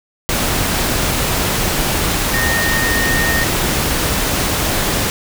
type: tone in noise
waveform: sine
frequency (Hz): 1844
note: A#6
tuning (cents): -19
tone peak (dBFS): -17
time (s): 2.34-3.44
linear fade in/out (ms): 0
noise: pink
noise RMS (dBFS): -17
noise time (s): 0.29-5.1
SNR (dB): -3
effects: none